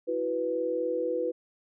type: chord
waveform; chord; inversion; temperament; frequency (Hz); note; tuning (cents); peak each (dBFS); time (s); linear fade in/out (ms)
sine; E suspended second; none; equal; 329.6 / 370 / 493.9; E4 / F#4 / B4; 0 / 0 / 0; -34 / -34 / -28; 0.07-1.32; 20
effects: none